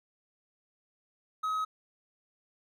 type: tone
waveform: triangle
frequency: 1272 Hz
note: D#6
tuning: 38 cents sharp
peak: -27 dBFS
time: 1.43-1.65 s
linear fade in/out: 10 ms
effects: none